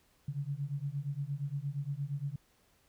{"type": "beating tone pair", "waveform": "sine", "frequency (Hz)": [137.4, 146], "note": ["C#3", "D3"], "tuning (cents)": [-15, -10], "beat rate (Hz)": 8.6, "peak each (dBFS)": [-37, -37], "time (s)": [0.28, 2.36], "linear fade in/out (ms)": 5, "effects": ["pink hiss -69 dBFS RMS until 2.88 s"]}